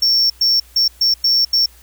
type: tone bursts at uneven times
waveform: triangle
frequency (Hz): 5460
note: F8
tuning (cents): -40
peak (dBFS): -10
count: 6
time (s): 0.02-0.3 / 0.41-0.6 / 0.76-0.88 / 1.01-1.14 / 1.24-1.45 / 1.53-1.66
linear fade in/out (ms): 5
effects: added 60 Hz sine -45 dBFS peak until 1.82 s + white hiss -48 dBFS RMS until 1.82 s